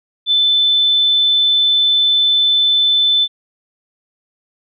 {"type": "tone", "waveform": "sine", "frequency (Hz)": 3520, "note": "A7", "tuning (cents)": 0, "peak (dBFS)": -10, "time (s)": [0.26, 3.28], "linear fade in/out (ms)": 50, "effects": []}